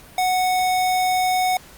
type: tone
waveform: square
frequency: 738 Hz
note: F#5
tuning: 5 cents flat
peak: -18 dBFS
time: 0.18-1.57 s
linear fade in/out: 2 ms
effects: pink hiss -45 dBFS RMS until 1.77 s + Opus 48 kbps